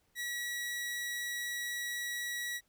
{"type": "tone", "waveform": "sawtooth", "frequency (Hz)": 1928, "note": "B6", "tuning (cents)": -42, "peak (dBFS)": -32, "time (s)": [0.15, 2.61], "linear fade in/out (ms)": 50, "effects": ["pink hiss -74 dBFS RMS until 2.68 s"]}